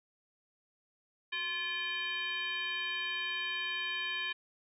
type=tone with frequency modulation; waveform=sine; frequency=2407 Hz; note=D7; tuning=42 cents sharp; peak=-33 dBFS; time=1.32-4.33 s; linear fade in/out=10 ms; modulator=678 Hz; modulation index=1.5; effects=none